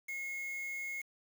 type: tone with quantisation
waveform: triangle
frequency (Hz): 2164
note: C#7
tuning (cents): -42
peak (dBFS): -36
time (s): 0.08-1.02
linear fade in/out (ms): 10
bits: 8
effects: none